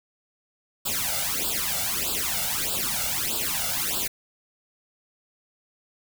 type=noise with flanger; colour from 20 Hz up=white; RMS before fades=-27 dBFS; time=0.85-4.08 s; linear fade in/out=10 ms; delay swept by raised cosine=0.24 to 1.44 ms; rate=1.6 Hz; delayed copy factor=+1; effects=none